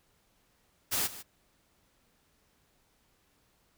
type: noise with echo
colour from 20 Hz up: white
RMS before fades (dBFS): -30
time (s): 0.91-1.08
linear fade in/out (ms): 20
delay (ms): 150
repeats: 1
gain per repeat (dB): -15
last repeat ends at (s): 1.23
effects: pink hiss -70 dBFS RMS until 3.77 s